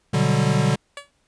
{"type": "chord", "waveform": "square", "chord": "G major seventh", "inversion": "first", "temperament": "equal", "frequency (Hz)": [123.47, 146.83, 185, 196], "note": ["B2", "D3", "F#3", "G3"], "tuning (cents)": [0, 0, 0, 0], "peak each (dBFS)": [-23, -21, -26, -25], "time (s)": [0.13, 0.76], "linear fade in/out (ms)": 10}
{"type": "tone with exponential decay", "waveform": "10% pulse", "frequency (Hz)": 570, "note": "C#5", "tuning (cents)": 48, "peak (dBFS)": -21, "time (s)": [0.97, 1.11], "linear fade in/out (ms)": 2, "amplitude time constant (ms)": 29}
{"effects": ["pink hiss -66 dBFS RMS until 1.27 s", "resampled to 22050 Hz"]}